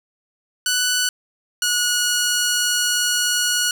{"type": "tone pair in turn", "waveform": "10% pulse", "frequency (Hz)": [1486, 1454.6], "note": ["F#6", "F#6"], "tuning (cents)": [7, -30], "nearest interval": "unison", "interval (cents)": 37, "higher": "first", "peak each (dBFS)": -9, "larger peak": "neither", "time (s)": [[0.66, 1.09], [1.62, 3.71]], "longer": "second", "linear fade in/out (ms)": 2, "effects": []}